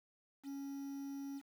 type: tone with quantisation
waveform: triangle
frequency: 277.2 Hz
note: C#4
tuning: in tune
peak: -40 dBFS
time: 0.43-1.42 s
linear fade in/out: 50 ms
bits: 10
effects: none